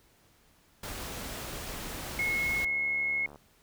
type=noise; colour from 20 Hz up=pink; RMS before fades=-39 dBFS; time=0.83-2.65 s; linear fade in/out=5 ms
type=click train; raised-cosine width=1 ms; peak=-35 dBFS; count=97; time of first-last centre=2.04-3.359 s; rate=72.8 Hz
type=tone; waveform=sine; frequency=2172 Hz; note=C#7; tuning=36 cents flat; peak=-27 dBFS; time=2.19-3.26 s; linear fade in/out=2 ms
effects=pink hiss -64 dBFS RMS until 3.62 s